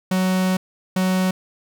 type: tone pair in turn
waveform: 45% pulse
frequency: 186 / 186 Hz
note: F#3 / F#3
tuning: +9 / +9 cents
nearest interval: unison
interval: 0 cents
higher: neither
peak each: -17 dBFS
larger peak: neither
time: 0.11-0.57 / 0.96-1.31 s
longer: first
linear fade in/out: 5 ms
effects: none